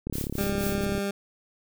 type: click train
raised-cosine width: 3 ms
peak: -18 dBFS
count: 33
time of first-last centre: 0.07-0.979 s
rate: 35.2 Hz
type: noise with tremolo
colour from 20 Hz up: blue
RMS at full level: -35 dBFS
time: 0.13-0.85 s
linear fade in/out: 2 ms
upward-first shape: sine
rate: 4.2 Hz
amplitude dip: 95%
type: tone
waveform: 20% pulse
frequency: 199.6 Hz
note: G3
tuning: 32 cents sharp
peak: -22 dBFS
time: 0.38-1.11 s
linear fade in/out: 5 ms
effects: none